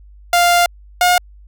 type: tone pair in turn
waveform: sawtooth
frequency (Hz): 698.5 / 715.7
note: F5 / F5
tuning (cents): 0 / +42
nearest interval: unison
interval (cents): 42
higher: second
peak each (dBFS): -6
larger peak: neither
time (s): 0.33-0.66 / 1.01-1.18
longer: first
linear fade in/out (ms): 2
effects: added 50 Hz sine -39 dBFS peak until 1.47 s